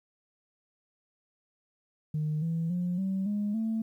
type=tone with pitch steps; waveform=sine; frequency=153 / 164.93 / 177.79 / 191.66 / 206.6 / 222.7 Hz; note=D#3 / E3 / F3 / G3 / G#3 / A3; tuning=-29 / +1 / +31 / -39 / -9 / +21 cents; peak=-26 dBFS; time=2.14-3.82 s; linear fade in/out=5 ms; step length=280 ms; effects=tanh soft clip ceiling -24 dBFS + 11-bit